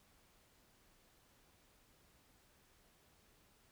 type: silence
effects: pink hiss -70 dBFS RMS until 3.71 s